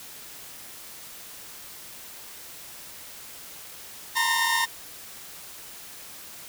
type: tone cluster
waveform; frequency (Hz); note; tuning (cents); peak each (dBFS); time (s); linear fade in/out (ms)
sawtooth; 917 / 954 / 1048 / 1825; A#5 / A#5 / C6 / A#6; -29 / +40 / +2 / -37; -25 / -25 / -27 / -21; 4.15-4.66; 20
effects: white hiss -43 dBFS RMS until 6.48 s